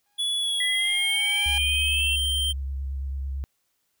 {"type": "tone with exponential growth", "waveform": "sawtooth", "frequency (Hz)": 822, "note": "G#5", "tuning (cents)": -18, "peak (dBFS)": -28, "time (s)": [0.06, 1.58], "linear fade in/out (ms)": 1, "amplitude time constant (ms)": 330}
{"type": "tone with pitch glide", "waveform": "square", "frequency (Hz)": [3407, 3142], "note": ["G#7", "G7"], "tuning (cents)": [44, 3], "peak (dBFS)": -24, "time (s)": [0.18, 2.53], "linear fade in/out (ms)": 20, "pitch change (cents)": -141, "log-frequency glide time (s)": [0.37, 1.21]}
{"type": "exponential sweep", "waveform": "sine", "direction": "up", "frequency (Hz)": [1975.5, 2722], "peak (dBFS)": -25, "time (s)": [0.6, 2.16], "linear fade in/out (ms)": 5}
{"type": "tone with vibrato", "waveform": "sine", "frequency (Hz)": 67.8, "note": "C#2", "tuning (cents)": -38, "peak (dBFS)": -27, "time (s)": [1.46, 3.44], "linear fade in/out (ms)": 0, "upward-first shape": "sine", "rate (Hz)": 9, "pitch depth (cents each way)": 29}
{"effects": ["white hiss -73 dBFS RMS until 4 s"]}